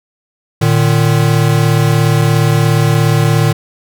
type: tone pair together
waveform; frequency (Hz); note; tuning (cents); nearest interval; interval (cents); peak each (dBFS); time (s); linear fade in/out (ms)
square; 114.48 / 151.5; A#2 / D#3; -31 / -46; perfect fourth; 485; -12; 0.61-3.53; 10
effects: none